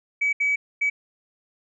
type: tone bursts at uneven times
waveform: sine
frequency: 2280 Hz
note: C#7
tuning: 48 cents sharp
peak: -18 dBFS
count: 3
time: 0.21-0.33 / 0.4-0.56 / 0.81-0.9 s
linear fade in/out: 10 ms
effects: tanh soft clip ceiling -15 dBFS